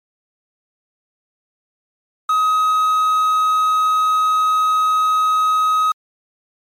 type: tone with quantisation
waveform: triangle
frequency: 1263 Hz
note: D#6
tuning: 26 cents sharp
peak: -11 dBFS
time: 2.29-5.92 s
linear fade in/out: 5 ms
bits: 6
effects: MP3 64 kbps